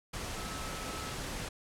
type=tone in noise; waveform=sine; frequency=1300 Hz; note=E6; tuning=24 cents flat; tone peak=-46 dBFS; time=0.36-1.13 s; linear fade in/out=10 ms; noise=pink; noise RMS=-39 dBFS; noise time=0.13-1.49 s; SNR=-10 dB; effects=low-pass 10000 Hz 12 dB/octave